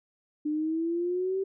sine exponential sweep, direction up, 297.6 to 390 Hz, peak -26 dBFS, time 0.45-1.44 s, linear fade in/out 10 ms, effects none

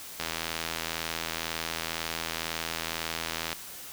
click train, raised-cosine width 0.2 ms, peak -13 dBFS, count 274, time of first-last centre 0.2-3.529 s, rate 82 Hz, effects white hiss -43 dBFS RMS until 3.92 s

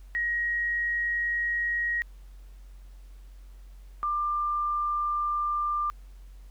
sine tone pair in turn, 1891 / 1191.3 Hz, A#6 / D6, +24 / +24 cents, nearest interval minor sixth, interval 800 cents, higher first, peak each -25 dBFS, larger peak neither, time 0.15-2.02 / 4.03-5.9 s, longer neither, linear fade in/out 0 ms, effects added 46 Hz sine -44 dBFS peak until 6.5 s + pink hiss -64 dBFS RMS until 6.5 s

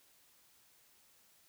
silence, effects white hiss -67 dBFS RMS until 1.48 s

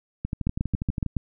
two click trains, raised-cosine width 5 ms, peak -12 / -15 dBFS, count 6 / 11, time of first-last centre 0.47-1.167 / 0.25-1.063 s, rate 7.17 / 12.3 Hz, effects none

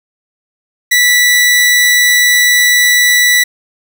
sawtooth tone, 1964 Hz, B6, 10 cents flat, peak -3 dBFS, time 0.91-3.44 s, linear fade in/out 10 ms, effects none

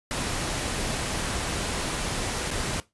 pink noise with dropouts, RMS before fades -29 dBFS, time 0.11-2.8 s, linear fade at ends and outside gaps 0 ms, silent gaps 2.505-2.512 s, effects noise-tail reverb RT60 0.2 s tail -18 dB re dry + resampled to 24000 Hz

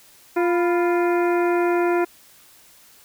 harmonic tone with a mistuned harmonic, 349.2 Hz, F4, in tune, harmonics 1 / 2 / 3 / 4 / 5 / 6 / 7, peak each -18 / -25 / -29 / -30 / -35 / -36 / -36 dBFS, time 0.36-2.05 s, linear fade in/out 10 ms, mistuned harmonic 3, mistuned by -87 cents, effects white hiss -51 dBFS RMS until 3.04 s

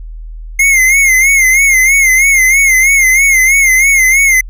square tone with vibrato, 2127 Hz, C7, 28 cents sharp, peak -6 dBFS, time 0.59-4.41 s, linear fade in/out 5 ms, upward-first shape sine, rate 3.1 Hz, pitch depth 80 cents each way, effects added 40 Hz sine -23 dBFS peak until 4.49 s

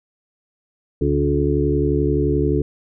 harmonic tone with a mistuned harmonic, 71.5 Hz, D2, 46 cents flat, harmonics 1 / 2 / 4 / 5 / 6, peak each -22 / -22 / -22 / -22 / -22 dBFS, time 1.01-2.62 s, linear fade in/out 5 ms, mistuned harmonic 2, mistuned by +24 cents, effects none

